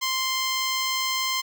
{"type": "tone", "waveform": "10% pulse", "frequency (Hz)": 1046.5, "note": "C6", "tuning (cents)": 0, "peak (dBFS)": -15, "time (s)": [0.01, 1.42], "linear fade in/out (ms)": 20, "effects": []}